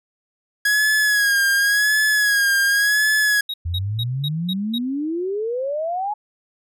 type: tone with vibrato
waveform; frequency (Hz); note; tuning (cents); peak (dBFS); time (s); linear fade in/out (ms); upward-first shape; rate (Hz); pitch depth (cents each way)
45% pulse; 1661.2; G#6; 0; -15; 0.65-3.41; 5; sine; 0.91; 60
type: tone bursts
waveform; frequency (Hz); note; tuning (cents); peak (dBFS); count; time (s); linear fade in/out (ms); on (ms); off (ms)
triangle; 3794; A#7; +30; -22; 6; 3.49-4.784; 5; 49; 200
type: exponential sweep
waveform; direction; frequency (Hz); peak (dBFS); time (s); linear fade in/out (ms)
sine; up; 82 to 856; -21; 3.65-6.14; 10
effects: none